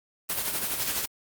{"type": "noise with tremolo", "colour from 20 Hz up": "white", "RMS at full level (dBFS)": -27, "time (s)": [0.29, 1.06], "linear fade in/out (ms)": 10, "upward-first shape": "sine", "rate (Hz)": 12, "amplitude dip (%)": 50, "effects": ["Opus 32 kbps"]}